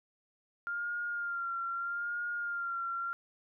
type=tone with vibrato; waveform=sine; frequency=1396.9 Hz; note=F6; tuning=in tune; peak=-33 dBFS; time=0.67-3.13 s; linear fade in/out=0 ms; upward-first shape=sine; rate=0.79 Hz; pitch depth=35 cents each way; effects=none